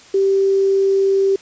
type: tone with quantisation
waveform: sine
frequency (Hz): 390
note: G4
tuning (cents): -9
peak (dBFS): -12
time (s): 0.14-1.36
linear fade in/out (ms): 5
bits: 6
effects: white hiss -44 dBFS RMS until 1.41 s + resampled to 16000 Hz